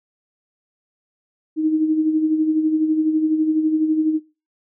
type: tone with tremolo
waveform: sine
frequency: 312.7 Hz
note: D#4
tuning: 9 cents sharp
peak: -13 dBFS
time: 1.56-4.2 s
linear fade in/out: 50 ms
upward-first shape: sine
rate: 12 Hz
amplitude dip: 55%
effects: noise-tail reverb RT60 0.3 s tail -21 dB re dry